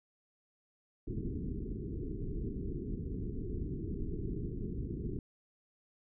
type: low-pass noise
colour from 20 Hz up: pink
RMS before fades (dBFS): -38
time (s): 1.07-5.19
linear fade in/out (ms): 2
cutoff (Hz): 430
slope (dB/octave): 96
effects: none